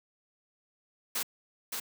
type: noise with echo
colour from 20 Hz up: white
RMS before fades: -32 dBFS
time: 1.15-1.23 s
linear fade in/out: 5 ms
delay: 570 ms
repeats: 1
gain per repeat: -4 dB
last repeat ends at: 1.8 s
effects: high-pass 200 Hz 12 dB/octave